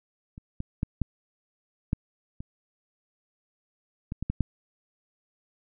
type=clicks; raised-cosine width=5 ms; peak=-30 / -20 / -14 / -13 / -12 / -25 / -20 / -18 / -15 / -11 dBFS; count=10; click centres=0.379 / 0.604 / 0.831 / 1.017 / 1.931 / 2.405 / 4.121 / 4.226 / 4.3 / 4.407 s; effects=none